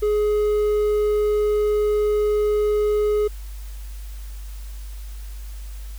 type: tone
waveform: triangle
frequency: 420 Hz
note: G#4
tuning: 19 cents sharp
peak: -15 dBFS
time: 0.02-3.28 s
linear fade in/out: 10 ms
effects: added 50 Hz sine -31 dBFS peak until 5.98 s + white hiss -48 dBFS RMS until 5.98 s